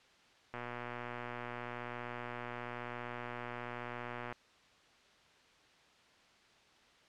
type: click train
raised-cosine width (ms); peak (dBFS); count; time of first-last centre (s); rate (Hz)
0.5; -27; 459; 0.54-4.325; 121
effects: white hiss -64 dBFS RMS until 7.08 s + low-pass 4000 Hz 12 dB/octave